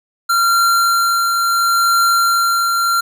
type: tone with tremolo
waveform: square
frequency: 1376 Hz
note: F6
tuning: 26 cents flat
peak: -11 dBFS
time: 0.29-3.01 s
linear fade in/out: 10 ms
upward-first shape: triangle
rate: 0.72 Hz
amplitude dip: 35%
effects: 8-bit